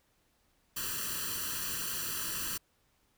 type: noise with comb filter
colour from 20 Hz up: white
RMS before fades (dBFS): -36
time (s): 0.76-2.58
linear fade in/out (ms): 10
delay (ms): 0.68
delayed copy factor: +1
effects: pink hiss -72 dBFS RMS until 3.17 s